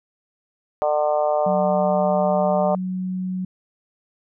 harmonic tone, 150 Hz, D3, 37 cents sharp, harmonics 3 / 4 / 5 / 6 / 7 / 8, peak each -30 / -19 / -23 / -30 / -32 / -33 dBFS, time 0.82-2.75 s, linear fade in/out 0 ms
sine tone, 185 Hz, F#3, in tune, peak -23 dBFS, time 1.46-3.45 s, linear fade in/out 5 ms
effects none

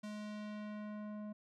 square tone with low-pass filter sweep, 210.5 Hz, G#3, 24 cents sharp, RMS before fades -45 dBFS, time 0.03-1.33 s, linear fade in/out 10 ms, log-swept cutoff 8600 to 800 Hz, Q 0.78, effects none

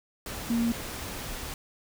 sine tone in noise, 233.1 Hz, A#3, in tune, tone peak -23 dBFS, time 0.5-0.72 s, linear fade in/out 2 ms, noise pink, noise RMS -37 dBFS, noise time 0.26-1.54 s, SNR +11 dB, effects none

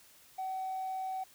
triangle tone, 757 Hz, F#5, 39 cents sharp, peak -31 dBFS, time 0.38-1.24 s, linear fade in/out 10 ms, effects tanh soft clip ceiling -31 dBFS + white hiss -60 dBFS RMS until 1.34 s

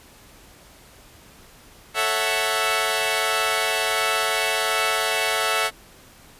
10% pulse chord, F# minor seventh, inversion first, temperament equal, 440 / 554.4 / 659.3 / 740 Hz, A4 / C#5 / E5 / F#5, 0 / 0 / 0 / 0 cents, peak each -18 / -20 / -16 / -18 dBFS, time 1.94-5.71 s, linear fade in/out 50 ms, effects pink hiss -49 dBFS RMS until 6.39 s + resampled to 32000 Hz

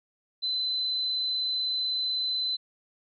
sine tone, 4036 Hz, B7, 37 cents sharp, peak -26 dBFS, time 0.42-2.57 s, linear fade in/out 20 ms, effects none

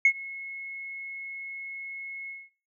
sine tone with ADSR envelope, 2178 Hz, C#7, 31 cents flat, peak -13 dBFS, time 0.05-2.5 s, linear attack 3 ms, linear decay 72 ms, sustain -22 dB, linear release 210 ms, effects noise-tail reverb RT60 0.3 s tail -17 dB re dry + tanh soft clip ceiling -11 dBFS

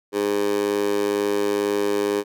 15% pulse tone with high-pass filter, 102.1 Hz, G#2, 29 cents flat, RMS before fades -22 dBFS, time 0.12-2.24 s, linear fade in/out 50 ms, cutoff 400 Hz, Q 3.2, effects none

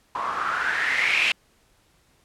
blue noise with low-pass filter sweep, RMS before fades -24 dBFS, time 0.15-1.32 s, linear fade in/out 2 ms, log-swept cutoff 1000 to 2700 Hz, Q 6.3, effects pink hiss -62 dBFS RMS until 2.24 s + low-pass 12000 Hz 12 dB/octave

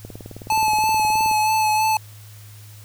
click train, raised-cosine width 2 ms, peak -22 dBFS, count 25, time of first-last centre 0.05-1.313 s, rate 19 Hz
square tone with vibrato, 865 Hz, A5, 30 cents flat, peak -17 dBFS, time 0.5-1.97 s, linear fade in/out 2 ms, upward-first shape sine, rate 3.1 Hz, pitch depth 22 cents each way
effects added 105 Hz sine -40 dBFS peak until 2.84 s + white hiss -48 dBFS RMS until 2.84 s

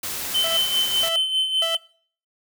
white noise, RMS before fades -29 dBFS, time 0.03-1.09 s, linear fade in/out 5 ms
triangle tone with tremolo, 3067 Hz, G7, 38 cents flat, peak -16 dBFS, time 0.34-1.77 s, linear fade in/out 10 ms, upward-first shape sine, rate 5 Hz, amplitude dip 60%
sawtooth tone bursts, 659.3 Hz, E5, in tune, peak -21 dBFS, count 3, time 0.44-1.75 s, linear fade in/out 2 ms, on 130 ms, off 460 ms
effects noise-tail reverb RT60 0.5 s tail -22 dB re dry

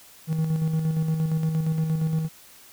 triangle tone with tremolo, 159.3 Hz, D#3, 41 cents sharp, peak -18 dBFS, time 0.27-2.29 s, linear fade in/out 50 ms, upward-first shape square, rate 8.6 Hz, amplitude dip 40%, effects white hiss -50 dBFS RMS until 2.72 s

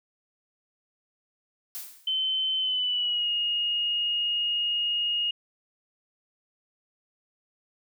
blue noise with exponential decay, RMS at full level -34 dBFS, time 1.75-2.21 s, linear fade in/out 0 ms, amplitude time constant 100 ms
sine tone with pitch glide, 3069 to 2863 Hz, G7 to F7, -37 to +42 cents, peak -24 dBFS, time 2.07-5.31 s, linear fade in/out 5 ms, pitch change -121 cents, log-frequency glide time 2.58-3.3 s
effects none

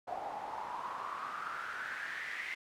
pink noise with band-pass filter sweep, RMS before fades -41 dBFS, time 0.07-2.55 s, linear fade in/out 10 ms, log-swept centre 720 to 2100 Hz, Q 6.4, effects none

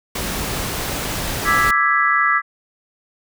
pink noise, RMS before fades -24 dBFS, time 0.15-1.71 s, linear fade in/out 5 ms
sine chord, E dominant seventh, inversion third, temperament equal, 1174.7 / 1318.5 / 1661.2 / 1975.5 Hz, D6 / E6 / G#6 / B6, 0 / 0 / 0 / 0 cents, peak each -19 dBFS, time 1.44-2.42 s, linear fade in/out 50 ms
effects none

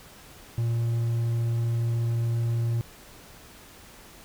triangle tone, 116.54 Hz, A#2, in tune, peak -21 dBFS, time 0.58-2.81 s, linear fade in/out 0 ms, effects pink hiss -49 dBFS RMS until 4.24 s

